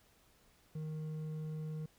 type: tone with hard clipping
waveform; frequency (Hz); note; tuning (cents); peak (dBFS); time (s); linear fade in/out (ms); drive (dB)
sine; 155.56; D#3; 0; -40; 0.75-1.86; 5; 5
effects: pink hiss -68 dBFS RMS until 1.98 s